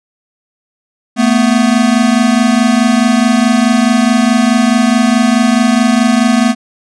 square tone pair together, 222.2 / 246.9 Hz, A3 / B3, +17 / 0 cents, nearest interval major second, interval 183 cents, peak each -11 dBFS, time 1.16-6.55 s, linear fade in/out 50 ms, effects resampled to 22050 Hz

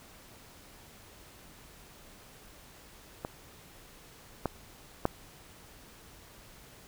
clicks, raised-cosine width 1 ms, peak -20 / -15 / -11 dBFS, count 3, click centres 3.249 / 4.457 / 5.054 s, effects pink hiss -54 dBFS RMS until 6.87 s

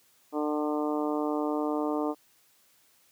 harmonic tone, 150.1 Hz, D3, 38 cents sharp, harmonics 2 / 3 / 4 / 5 / 6 / 7 / 8, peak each -29 / -33 / -35 / -37 / -39 / -40 / -41 dBFS, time 0.32-2.15 s, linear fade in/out 50 ms, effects white hiss -64 dBFS RMS until 3.11 s + high-pass 80 Hz 12 dB/octave

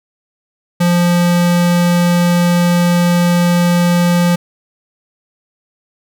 square tone, 174.61 Hz, F3, in tune, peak -10 dBFS, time 0.8-4.36 s, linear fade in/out 10 ms, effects none

